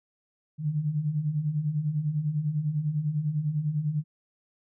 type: beating tone pair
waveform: sine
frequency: 143.1 / 153.1 Hz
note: D3 / D#3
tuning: -45 / -28 cents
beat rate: 10 Hz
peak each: -32 / -26 dBFS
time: 0.58-4.04 s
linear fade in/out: 50 ms
effects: none